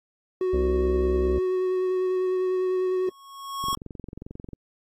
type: tone with vibrato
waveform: triangle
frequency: 370 Hz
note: F#4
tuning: in tune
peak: -20 dBFS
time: 0.41-3.09 s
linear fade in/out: 2 ms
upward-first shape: sine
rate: 10 Hz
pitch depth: 13 cents each way
type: harmonic tone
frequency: 65 Hz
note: C2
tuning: 11 cents flat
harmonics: 1 / 3 / 4 / 5 / 6 / 7 / 8 / 9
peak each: -25 / -36 / -34 / -38 / -38 / -39 / -39 / -39 dBFS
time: 0.53-1.39 s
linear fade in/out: 5 ms
type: tone with exponential growth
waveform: square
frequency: 1100 Hz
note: C#6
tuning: 14 cents flat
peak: -22 dBFS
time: 2.92-3.75 s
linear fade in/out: 2 ms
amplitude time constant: 180 ms
type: click train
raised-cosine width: 3 ms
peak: -25 dBFS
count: 21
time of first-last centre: 3.64-4.533 s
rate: 22.4 Hz
effects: AAC 48 kbps